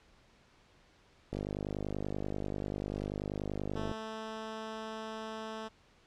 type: click train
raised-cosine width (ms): 2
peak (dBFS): -23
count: 131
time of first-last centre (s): 1.33-3.914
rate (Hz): 50.3
type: tone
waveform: 10% pulse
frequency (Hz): 220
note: A3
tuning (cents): 0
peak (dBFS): -31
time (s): 3.75-5.69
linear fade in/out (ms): 20
effects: pink hiss -64 dBFS RMS until 6.06 s + low-pass 5000 Hz 12 dB/octave